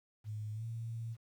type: tone with pitch glide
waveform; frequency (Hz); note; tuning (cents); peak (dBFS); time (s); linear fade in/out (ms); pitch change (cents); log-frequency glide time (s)
sine; 106.8 to 114.47; G#2 to A#2; +49 to -31; -38; 0.24-1.17; 50; +120; 0.53-0.65
effects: 11-bit